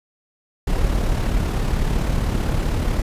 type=noise with amplitude modulation; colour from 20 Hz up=brown; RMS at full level=-18 dBFS; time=0.67-3.02 s; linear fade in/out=5 ms; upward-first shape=sine; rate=35.8 Hz; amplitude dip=40%; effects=resampled to 32000 Hz